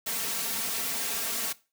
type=noise with comb filter; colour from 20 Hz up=white; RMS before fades=-31 dBFS; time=0.06-1.53 s; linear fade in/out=10 ms; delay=4.4 ms; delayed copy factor=+0.9; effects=noise-tail reverb RT60 0.3 s tail -19 dB re dry + high-pass 80 Hz 12 dB/octave